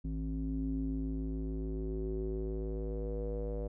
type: tone with low-pass filter sweep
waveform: square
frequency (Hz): 53.5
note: A1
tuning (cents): -48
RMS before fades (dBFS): -36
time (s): 0.04-3.68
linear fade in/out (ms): 10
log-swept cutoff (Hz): 230 to 530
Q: 6.4
effects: none